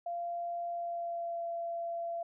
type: tone with pitch glide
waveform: sine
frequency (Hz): 690 to 679.7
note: F5 to F5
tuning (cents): -21 to -47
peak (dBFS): -34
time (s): 0.06-2.23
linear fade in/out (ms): 5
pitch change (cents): -26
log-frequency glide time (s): 0.7-1.45
effects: none